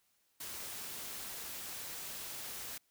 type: noise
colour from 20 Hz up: white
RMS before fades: -44 dBFS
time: 0.4-2.78 s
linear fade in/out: 5 ms
effects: white hiss -75 dBFS RMS until 2.9 s